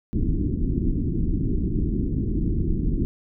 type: low-pass noise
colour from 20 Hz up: pink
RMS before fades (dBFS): -23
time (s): 0.13-3.05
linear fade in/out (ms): 0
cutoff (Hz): 350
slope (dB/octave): 48
effects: none